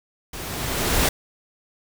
pink noise with level ramp, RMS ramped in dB -34 to -18 dBFS, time 0.33-1.09 s, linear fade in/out 5 ms, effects none

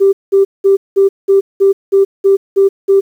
sine tone bursts, 392 Hz, G4, in tune, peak -4 dBFS, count 10, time 0-3.01 s, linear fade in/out 20 ms, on 130 ms, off 190 ms, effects tanh soft clip ceiling 0 dBFS + 7-bit

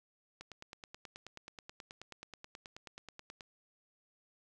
click train, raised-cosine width 0.2 ms, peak -30 dBFS, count 29, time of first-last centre 0.41-3.408 s, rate 9.34 Hz, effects none

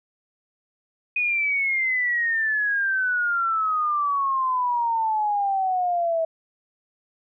sine exponential sweep, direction down, 2489 to 646 Hz, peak -20 dBFS, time 1.16-6.25 s, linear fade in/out 5 ms, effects none

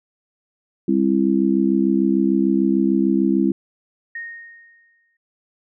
harmonic tone, 66.7 Hz, C2, 34 cents sharp, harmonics 3 / 4 / 5, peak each -19 / -19 / -19 dBFS, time 0.88-3.52 s, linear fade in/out 5 ms
sine tone with exponential decay, 1856 Hz, A#6, 8 cents flat, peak -26 dBFS, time 4.15-5.17 s, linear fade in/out 5 ms, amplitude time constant 220 ms
effects none

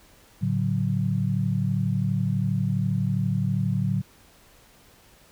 sine chord, F# minor, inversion first, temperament equal with one note detuned, 110 / 142.24 / 185 Hz, A2 / C#3 / F#3, 0 / +45 / 0 cents, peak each -26 dBFS, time 0.41-4.02 s, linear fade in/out 20 ms, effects pink hiss -55 dBFS RMS until 5.31 s

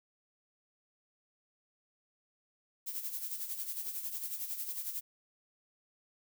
violet noise with tremolo, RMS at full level -37 dBFS, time 2.86-5.01 s, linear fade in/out 20 ms, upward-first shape sine, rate 11 Hz, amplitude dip 60%, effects none

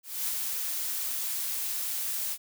blue noise with ADSR envelope, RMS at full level -29 dBFS, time 0.03-2.38 s, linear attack 260 ms, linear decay 4 ms, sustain -3 dB, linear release 59 ms, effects none

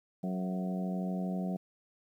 harmonic tone with a mistuned harmonic, 92.5 Hz, F#2, in tune, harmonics 2 / 3 / 4 / 5 / 6 / 7 / 8, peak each -32 / -44 / -46 / -47 / -48 / -44 / -47 dBFS, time 0.23-1.57 s, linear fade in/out 10 ms, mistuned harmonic 7, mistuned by +30 cents, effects 11-bit

